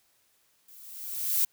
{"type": "noise with level ramp", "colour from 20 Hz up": "violet", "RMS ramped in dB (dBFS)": [-53, -23], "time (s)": [0.68, 1.45], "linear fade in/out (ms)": 5, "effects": ["white hiss -68 dBFS RMS until 1.52 s"]}